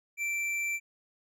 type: tone with tanh clipping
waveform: sine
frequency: 2343 Hz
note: D7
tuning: 5 cents flat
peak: -31 dBFS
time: 0.17-0.8 s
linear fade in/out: 50 ms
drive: 11 dB
effects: none